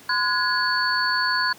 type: tone cluster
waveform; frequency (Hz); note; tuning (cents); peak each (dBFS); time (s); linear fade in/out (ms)
sine; 1022 / 1453 / 1672 / 4457; C6 / F#6 / G#6 / C#8; -41 / -32 / +11 / +9; -25; 0.09-1.53; 5
effects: pink hiss -47 dBFS RMS until 1.58 s + high-pass 150 Hz 12 dB/octave